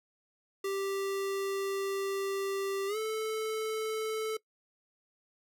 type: tone with pitch glide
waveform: square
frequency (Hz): 392 to 437.5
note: G4 to A4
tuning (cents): 0 to -10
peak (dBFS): -32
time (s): 0.64-4.37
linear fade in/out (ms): 5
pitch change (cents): +190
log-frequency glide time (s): 2.87-2.97
effects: noise-tail reverb RT60 0.1 s tail -21 dB re dry